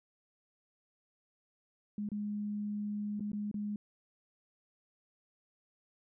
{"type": "tone with dropouts", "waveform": "sine", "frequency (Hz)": 207.6, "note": "G#3", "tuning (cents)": 0, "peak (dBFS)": -34, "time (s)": [1.98, 3.76], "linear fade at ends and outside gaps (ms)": 2, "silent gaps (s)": [[2.089, 2.117], [3.196, 3.206], [3.318, 3.331], [3.514, 3.542]], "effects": []}